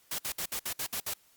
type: noise bursts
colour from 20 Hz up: white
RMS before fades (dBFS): -34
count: 8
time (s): 0.11-1.138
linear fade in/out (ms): 5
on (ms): 76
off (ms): 60
effects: white hiss -64 dBFS RMS until 1.36 s + Opus 48 kbps